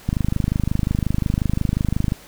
click train, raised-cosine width 5 ms, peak -7 dBFS, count 53, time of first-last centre 0.09-2.121 s, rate 25.6 Hz, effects pink hiss -44 dBFS RMS until 2.27 s

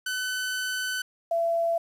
sawtooth / sine tone pair in turn, 1509 / 672.2 Hz, F#6 / E5, +34 / +34 cents, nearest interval octave + major second, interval 1400 cents, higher first, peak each -24 / -22 dBFS, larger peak second, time 0.06-1.02 / 1.31-1.78 s, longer first, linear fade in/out 5 ms, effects resampled to 32000 Hz + 9-bit

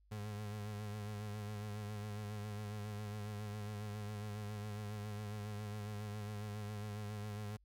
35% pulse tone with vibrato, 104.7 Hz, G#2, 15 cents sharp, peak -40 dBFS, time 0.11-7.57 s, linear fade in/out 10 ms, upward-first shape sine, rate 7.3 Hz, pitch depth 40 cents each way, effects added 50 Hz sine -66 dBFS peak until 7.64 s

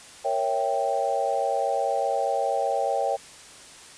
sine chord, A# diminished seventh, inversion none, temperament equal, 466.2 / 554.4 / 659.3 / 784 Hz, A#4 / C#5 / E5 / G5, 0 / 0 / 0 / 0 cents, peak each -31 / -27 / -29 / -26 dBFS, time 0.24-3.17 s, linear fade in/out 20 ms, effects white hiss -46 dBFS RMS until 3.97 s + resampled to 22050 Hz

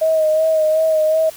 sine tone with vibrato, 630 Hz, D#5, 21 cents sharp, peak -12 dBFS, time 0.01-1.3 s, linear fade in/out 10 ms, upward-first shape sine, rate 2.7 Hz, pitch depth 30 cents each way, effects white hiss -39 dBFS RMS until 1.36 s

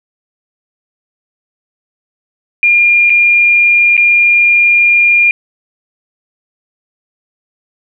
sine tone with dropouts, 2409 Hz, D7, 43 cents sharp, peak -5 dBFS, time 2.63-5.31 s, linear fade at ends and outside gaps 1 ms, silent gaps 3.097-3.102 / 3.968-3.977 s, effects none

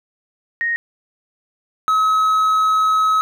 sine / triangle tone pair in turn, 1864.7 / 1281.4 Hz, A#6 / E6, 0 / -49 cents, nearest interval tritone, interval 649 cents, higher first, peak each -17 / -11 dBFS, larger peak second, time 0.61-0.76 / 1.88-3.21 s, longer second, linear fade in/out 0 ms, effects none

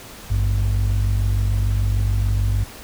sine tone pair together, 52.94 / 99.7 Hz, G#1 / G2, +34 / +30 cents, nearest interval major seventh, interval 1096 cents, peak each -17 dBFS, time 0.3-2.64 s, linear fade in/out 10 ms, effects tanh soft clip ceiling -13 dBFS + pink hiss -39 dBFS RMS until 2.83 s

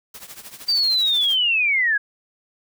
white noise with tremolo, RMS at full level -36 dBFS, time 0.14-1.36 s, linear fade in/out 5 ms, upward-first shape triangle, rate 13 Hz, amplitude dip 85%
sine linear sweep, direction down, 4699 to 1618 Hz, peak -16 dBFS, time 0.68-1.98 s, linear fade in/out 10 ms
effects none

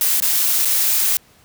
blue noise with dropouts, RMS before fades -17 dBFS, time 0.01-1.17 s, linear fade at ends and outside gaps 1 ms, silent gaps 0.202-0.222 / 0.649-0.654 s, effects pink hiss -52 dBFS RMS until 1.44 s + high-pass 60 Hz 12 dB/octave

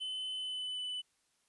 triangle tone with pitch glide, 3035 to 2993 Hz, F#7 to F#7, +43 to +19 cents, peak -35 dBFS, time 0-1.02 s, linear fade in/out 20 ms, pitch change -24 cents, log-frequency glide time 0.34-0.81 s, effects white hiss -75 dBFS RMS until 1.48 s + resampled to 24000 Hz

